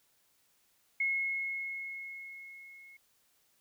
sine tone with level ramp, 2171 Hz, C#7, 37 cents flat, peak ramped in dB -27 to -52 dBFS, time 1-2.97 s, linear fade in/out 5 ms, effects white hiss -71 dBFS RMS until 3.6 s

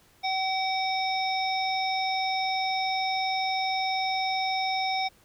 harmonic tone with a mistuned harmonic, 762 Hz, G5, 49 cents flat, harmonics 1 / 3 / 5 / 7, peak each -27 / -32 / -34 / -35 dBFS, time 0.23-5.09 s, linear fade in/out 20 ms, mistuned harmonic 5, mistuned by -42 cents, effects pink hiss -60 dBFS RMS until 5.24 s

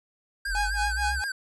square tone with vibrato, 1568 Hz, G6, in tune, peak -29 dBFS, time 0.45-1.32 s, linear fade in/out 5 ms, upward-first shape sine, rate 7.7 Hz, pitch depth 65 cents each way
sine linear sweep, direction up, 41.2 to 68.3 Hz, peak -29 dBFS, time 0.46-1.23 s, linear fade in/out 50 ms
45% pulse tone with tremolo, 828 Hz, G#5, 5 cents flat, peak -25 dBFS, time 0.55-1.24 s, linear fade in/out 0 ms, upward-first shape sine, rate 4.4 Hz, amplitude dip 100%
effects resampled to 24000 Hz

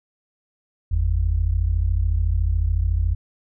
sine tone pair together, 49.62 / 83.5 Hz, G1 / E2, +22 / +23 cents, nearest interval major sixth, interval 901 cents, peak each -20 dBFS, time 0.91-3.15 s, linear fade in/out 10 ms, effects none

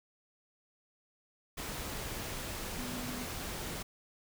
sine tone in noise, 246.9 Hz, B3, in tune, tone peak -41 dBFS, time 2.78-3.26 s, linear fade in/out 10 ms, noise pink, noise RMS -40 dBFS, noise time 1.57-3.83 s, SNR -4 dB, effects none

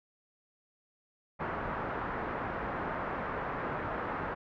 white low-pass noise, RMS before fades -36 dBFS, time 1.39-4.35 s, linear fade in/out 20 ms, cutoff 1500 Hz, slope 24 dB/octave, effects none

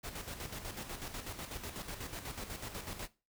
pink noise with tremolo, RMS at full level -42 dBFS, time 0.03-3.08 s, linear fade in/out 20 ms, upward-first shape square, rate 8.1 Hz, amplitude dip 55%, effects noise-tail reverb RT60 0.3 s tail -19 dB re dry

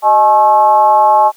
sine tone with frequency modulation, 853 Hz, G#5, 46 cents sharp, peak -5 dBFS, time 0.02-1.32 s, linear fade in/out 50 ms, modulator 234 Hz, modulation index 0.82, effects white hiss -46 dBFS RMS until 1.36 s + high-pass 400 Hz 12 dB/octave

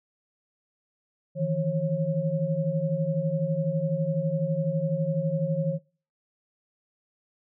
sine tone cluster, 154.1 / 166.1 / 544 Hz, D#3 / E3 / C#5, -16 / +13 / -33 cents, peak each -28 dBFS, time 1.35-5.79 s, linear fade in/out 50 ms, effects noise-tail reverb RT60 0.4 s tail -24 dB re dry

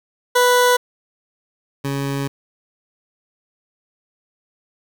20% pulse tone pair in turn, 493.3 / 138.91 Hz, B4 / C#3, -2 / +4 cents, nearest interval octave + minor seventh, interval 2194 cents, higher first, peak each -7 / -16 dBFS, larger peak first, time 0.35-0.77 / 1.84-2.28 s, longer second, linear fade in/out 10 ms, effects 8-bit

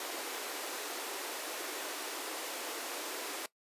pink high-pass noise, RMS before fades -40 dBFS, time 0-3.46 s, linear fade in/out 2 ms, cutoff 300 Hz, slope 48 dB/octave, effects noise-tail reverb RT60 0.1 s tail -19 dB re dry + resampled to 32000 Hz

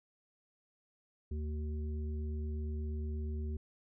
harmonic tone, 75.7 Hz, D#2, 47 cents flat, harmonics 1 / 3 / 5, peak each -35 / -46 / -49 dBFS, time 1.31-3.57 s, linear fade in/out 5 ms, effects none

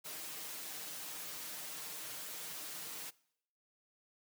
white noise with comb filter, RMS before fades -45 dBFS, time 0.04-3.11 s, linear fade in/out 20 ms, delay 6.5 ms, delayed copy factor +0.7, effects noise-tail reverb RT60 0.7 s tail -22 dB re dry + high-pass 150 Hz 12 dB/octave

